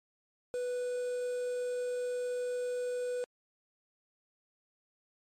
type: tone with quantisation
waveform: triangle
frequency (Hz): 493.8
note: B4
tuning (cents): 0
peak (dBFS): -30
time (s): 0.54-3.24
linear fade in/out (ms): 0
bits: 8
effects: low-pass 9000 Hz 12 dB/octave + MP3 64 kbps